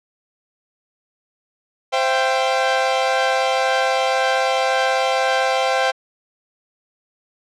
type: chord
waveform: sawtooth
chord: C major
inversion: none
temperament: equal with one note detuned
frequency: 523.3 / 675.4 / 784 Hz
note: C5 / E5 / G5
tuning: 0 / +42 / 0 cents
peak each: -16 / -19 / -16 dBFS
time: 1.92-5.92 s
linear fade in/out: 20 ms
effects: low-pass 5000 Hz 12 dB/octave